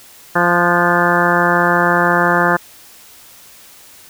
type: harmonic tone with a mistuned harmonic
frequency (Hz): 174.1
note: F3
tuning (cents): -5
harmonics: 1 / 2 / 3 / 4 / 5 / 6 / 7 / 8 / 9 / 10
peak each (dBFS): -20 / -20 / -20 / -20 / -20 / -20 / -20 / -20 / -20 / -20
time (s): 0.35-2.57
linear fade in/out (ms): 10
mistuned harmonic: 8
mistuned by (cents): +45
effects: white hiss -42 dBFS RMS until 4.09 s